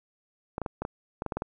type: clicks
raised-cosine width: 1 ms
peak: -17 dBFS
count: 10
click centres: 0.581 / 0.617 / 0.662 / 0.82 / 0.851 / 1.221 / 1.263 / 1.322 / 1.37 / 1.421 s
effects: none